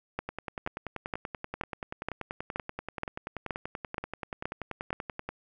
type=two click trains; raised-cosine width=0.5 ms; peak=-20 / -16 dBFS; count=53 / 11; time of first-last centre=0.29-5.29 / 0.19-4.929 s; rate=10.4 / 2.11 Hz; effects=none